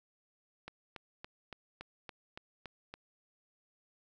click train, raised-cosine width 0.3 ms, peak -28 dBFS, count 9, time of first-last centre 0.68-2.94 s, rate 3.54 Hz, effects none

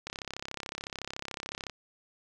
click train, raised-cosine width 0.2 ms, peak -19 dBFS, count 56, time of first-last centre 0.07-1.697 s, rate 33.8 Hz, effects none

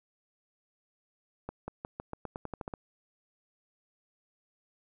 accelerating click train, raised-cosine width 1 ms, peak -23 dBFS, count 12, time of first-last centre 1.49-2.738 s, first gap 190 ms, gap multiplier 0.89, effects none

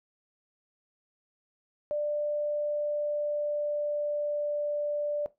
sine tone with pitch glide, 592 to 588.6 Hz, D5 to D5, +14 to +4 cents, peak -27 dBFS, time 1.91-5.26 s, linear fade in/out 0 ms, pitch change -10 cents, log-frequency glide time 2.27-4.6 s, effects noise-tail reverb RT60 0.2 s tail -17 dB re dry

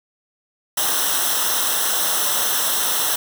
white noise with comb filter, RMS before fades -20 dBFS, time 0.77-3.16 s, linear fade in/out 5 ms, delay 0.43 ms, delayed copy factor -0.8, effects none

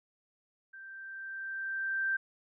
sine tone with level ramp, 1568 Hz, G6, in tune, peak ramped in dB -46 to -27 dBFS, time 0.73-2.17 s, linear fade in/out 10 ms, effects none

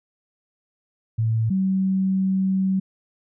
sine tone pair in turn, 112.1 / 190.46 Hz, A2 / G3, +33 / -50 cents, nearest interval major sixth, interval 917 cents, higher second, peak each -18 dBFS, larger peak neither, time 1.18-1.5 / 1.5-2.8 s, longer second, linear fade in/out 10 ms, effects none

